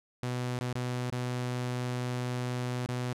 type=tone with dropouts; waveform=sawtooth; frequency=124.2 Hz; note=B2; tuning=10 cents sharp; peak=-27 dBFS; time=0.23-3.13 s; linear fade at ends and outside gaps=0 ms; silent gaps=0.589-0.61 / 0.729-0.754 / 1.101-1.124 / 2.861-2.888 s; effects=low-pass 10000 Hz 12 dB/octave